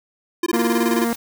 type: tone bursts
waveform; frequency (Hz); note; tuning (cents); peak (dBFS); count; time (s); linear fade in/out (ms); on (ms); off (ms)
square; 343.2; F4; -30; -18; 12; 0.43-1.046; 5; 33; 20
type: harmonic tone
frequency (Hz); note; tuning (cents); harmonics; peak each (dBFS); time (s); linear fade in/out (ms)
233.1; A#3; 0; 1 / 2 / 3 / 4 / 5 / 6 / 7 / 8 / 9; -20 / -26 / -30 / -32 / -34 / -36 / -37 / -38 / -39; 0.53-1.13; 0
type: noise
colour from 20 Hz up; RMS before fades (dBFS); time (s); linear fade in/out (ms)
white; -33; 0.53-1.16; 10
effects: none